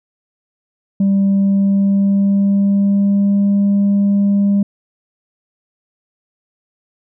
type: tone with pitch glide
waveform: sine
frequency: 196.6 to 200.6 Hz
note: G3 to G3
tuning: +5 to +40 cents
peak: -8 dBFS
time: 1-4.63 s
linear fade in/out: 5 ms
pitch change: +35 cents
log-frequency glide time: 1.29-3.49 s
effects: tanh soft clip ceiling -9 dBFS